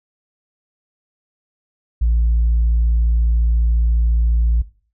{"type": "tone", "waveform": "sine", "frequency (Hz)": 57.2, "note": "A#1", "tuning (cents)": -32, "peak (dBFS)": -11, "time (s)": [2.01, 4.62], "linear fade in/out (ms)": 10, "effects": ["noise-tail reverb RT60 0.4 s tail -18 dB re dry", "tanh soft clip ceiling -10 dBFS"]}